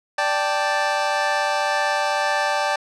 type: chord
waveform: 25% pulse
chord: D suspended fourth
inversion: none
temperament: equal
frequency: 587.3 / 784 / 880 Hz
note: D5 / G5 / A5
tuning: 0 / 0 / 0 cents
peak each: -20 dBFS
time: 0.18-2.76 s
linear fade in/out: 5 ms
effects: low-pass 6000 Hz 12 dB/octave